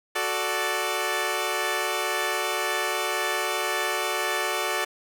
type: chord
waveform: 10% pulse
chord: D major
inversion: first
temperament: equal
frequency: 370 / 440 / 587.3 Hz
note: F#4 / A4 / D5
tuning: 0 / 0 / 0 cents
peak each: -21 dBFS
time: 0.15-4.85 s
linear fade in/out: 10 ms
effects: none